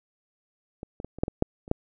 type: clicks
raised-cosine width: 2 ms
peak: -23 / -23 / -22 / -27 / -8 / -17 / -7 / -29 / -9 dBFS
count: 9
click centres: 0.831 / 1.001 / 1.046 / 1.186 / 1.235 / 1.281 / 1.424 / 1.679 / 1.714 s
effects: none